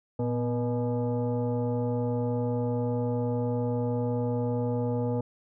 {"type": "tone with frequency modulation", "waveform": "sine", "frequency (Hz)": 117.2, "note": "A#2", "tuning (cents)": 10, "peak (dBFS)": -25, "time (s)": [0.19, 5.21], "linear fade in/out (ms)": 5, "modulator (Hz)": 365, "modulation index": 1.3, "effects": []}